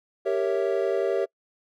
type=chord; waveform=triangle; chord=G diminished seventh; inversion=none; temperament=equal with one note detuned; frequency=392 / 463.5 / 554.4 / 659.3 Hz; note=G4 / Bb4 / Db5 / Fb5; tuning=0 / -10 / 0 / 0 cents; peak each=-24 / -26 / -26 / -28 dBFS; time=0.25-1.26 s; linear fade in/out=20 ms; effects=noise-tail reverb RT60 0.1 s tail -26 dB re dry